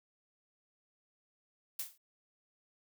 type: noise with exponential decay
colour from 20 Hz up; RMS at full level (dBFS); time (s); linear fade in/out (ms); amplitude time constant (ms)
blue; -34; 1.79-1.98; 5; 41
effects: none